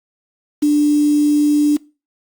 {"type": "tone with quantisation", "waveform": "sine", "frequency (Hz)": 295.3, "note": "D4", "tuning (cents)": 10, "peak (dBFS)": -10, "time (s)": [0.62, 1.77], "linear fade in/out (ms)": 10, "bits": 5, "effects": ["noise-tail reverb RT60 0.3 s tail -21 dB re dry", "Opus 48 kbps"]}